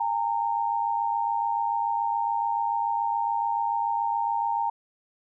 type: tone pair together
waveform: sine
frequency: 811 / 918 Hz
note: G#5 / A#5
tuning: -41 / -27 cents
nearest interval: major second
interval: 214 cents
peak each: -28 / -25 dBFS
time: 0-4.7 s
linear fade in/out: 5 ms
effects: none